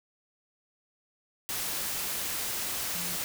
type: tone in noise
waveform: sine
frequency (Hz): 174.7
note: F3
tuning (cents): +1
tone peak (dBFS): -42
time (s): 2.95-3.16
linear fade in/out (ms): 0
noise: white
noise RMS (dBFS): -33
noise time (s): 1.49-3.24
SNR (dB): -12
effects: none